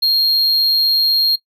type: tone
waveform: triangle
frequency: 4236 Hz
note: C8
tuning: 21 cents sharp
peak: -10 dBFS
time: 0.02-1.36 s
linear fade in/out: 10 ms
effects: noise-tail reverb RT60 0.1 s tail -21 dB re dry